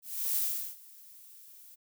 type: noise with ADSR envelope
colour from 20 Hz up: violet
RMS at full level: -29 dBFS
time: 0.02-1.76 s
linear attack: 340 ms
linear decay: 400 ms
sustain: -24 dB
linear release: 20 ms
effects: none